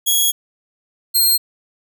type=tone pair in turn; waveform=10% pulse; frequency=3327 / 4203 Hz; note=G#7 / C8; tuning=+2 / +7 cents; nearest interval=major third; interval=405 cents; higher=second; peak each=-5 dBFS; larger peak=neither; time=0.06-0.32 / 1.14-1.38 s; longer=first; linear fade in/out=20 ms; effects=none